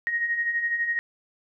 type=beating tone pair; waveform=sine; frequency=1864.7 / 1876.7 Hz; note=A#6 / A#6; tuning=0 / +11 cents; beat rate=12 Hz; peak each=-32 / -24 dBFS; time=0.07-0.99 s; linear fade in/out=0 ms; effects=none